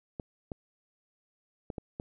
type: clicks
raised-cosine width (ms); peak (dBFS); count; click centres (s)
2; -23; 5; 0.198 / 0.518 / 1.702 / 1.782 / 1.999
effects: none